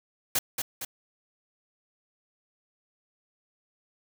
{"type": "noise with echo", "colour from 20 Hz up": "white", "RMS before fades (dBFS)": -25, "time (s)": [0.35, 0.39], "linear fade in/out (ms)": 5, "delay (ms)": 230, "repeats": 2, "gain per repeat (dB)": -5, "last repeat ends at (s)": 0.85, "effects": []}